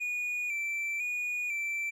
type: tone with vibrato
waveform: triangle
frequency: 2395 Hz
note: D7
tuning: 33 cents sharp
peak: -29 dBFS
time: 0-1.91 s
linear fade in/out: 20 ms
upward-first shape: square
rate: 1 Hz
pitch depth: 42 cents each way
effects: none